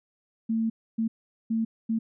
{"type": "tone bursts at uneven times", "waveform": "sine", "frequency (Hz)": 224.8, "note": "A3", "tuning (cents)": 37, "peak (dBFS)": -23, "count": 4, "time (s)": [[0.49, 0.7], [0.98, 1.08], [1.5, 1.65], [1.89, 1.99]], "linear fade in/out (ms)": 10, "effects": []}